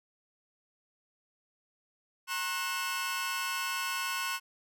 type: tone cluster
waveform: sawtooth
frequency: 933 / 1077 / 1477 / 2639 Hz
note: A#5 / C6 / F#6 / E7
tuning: +1 / +50 / -3 / +1 cents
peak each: -39 / -32 / -33 / -34 dBFS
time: 2.27-4.4 s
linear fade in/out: 50 ms
effects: none

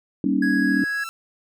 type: chord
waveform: sine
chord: Eb dominant seventh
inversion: first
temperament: equal with one note detuned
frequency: 196 / 235.8 / 277.2 / 311.1 Hz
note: G3 / Bb3 / Db4 / Eb4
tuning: 0 / +20 / 0 / 0 cents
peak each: -24 / -25 / -21 / -26 dBFS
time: 0.24-0.84 s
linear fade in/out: 2 ms
type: tone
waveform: triangle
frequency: 1661.2 Hz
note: G#6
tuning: in tune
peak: -21 dBFS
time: 0.42-1.04 s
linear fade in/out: 5 ms
type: tone with exponential growth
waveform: sawtooth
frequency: 1336 Hz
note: E6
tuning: 23 cents sharp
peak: -26 dBFS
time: 0.49-1.09 s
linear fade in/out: 0 ms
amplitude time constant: 130 ms
effects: none

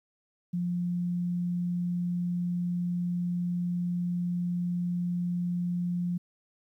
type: tone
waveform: sine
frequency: 175.9 Hz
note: F3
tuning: 13 cents sharp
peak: -27 dBFS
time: 0.53-6.18 s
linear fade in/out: 10 ms
effects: 11-bit

